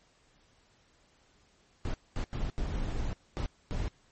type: noise bursts at uneven times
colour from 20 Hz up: brown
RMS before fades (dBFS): -32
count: 6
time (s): 1.85-1.94 / 2.16-2.24 / 2.33-2.5 / 2.58-3.13 / 3.37-3.46 / 3.71-3.88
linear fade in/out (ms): 0
effects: pink hiss -66 dBFS RMS until 4.11 s + MP3 32 kbps